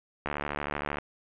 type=click train; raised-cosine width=0.5 ms; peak=-16 dBFS; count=54; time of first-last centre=0.26-0.985 s; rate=73.1 Hz; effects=resampled to 8000 Hz + 8-bit